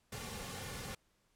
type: noise with comb filter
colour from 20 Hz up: pink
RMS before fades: -44 dBFS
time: 0.12-0.95 s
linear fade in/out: 5 ms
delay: 3.1 ms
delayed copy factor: -0.65
effects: pink hiss -75 dBFS RMS until 1.35 s + low-pass 12000 Hz 12 dB/octave